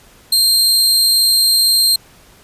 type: tone with amplitude modulation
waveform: sawtooth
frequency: 4186 Hz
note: C8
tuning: in tune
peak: -5 dBFS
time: 0.32-1.96 s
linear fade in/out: 5 ms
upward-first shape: sine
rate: 219 Hz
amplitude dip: 45%
effects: pink hiss -46 dBFS RMS until 2.43 s + resampled to 32000 Hz